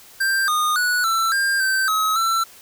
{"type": "tone with pitch steps", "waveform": "square", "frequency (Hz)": [1578, 1228, 1471, 1336, 1600, 1552, 1278, 1340], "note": ["G6", "D#6", "F#6", "E6", "G6", "G6", "D#6", "E6"], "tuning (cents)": [11, -23, -11, 23, 35, -18, 46, 28], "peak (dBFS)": -18, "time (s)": [0.2, 2.44], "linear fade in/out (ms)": 10, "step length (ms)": 280, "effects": ["white hiss -46 dBFS RMS until 2.61 s"]}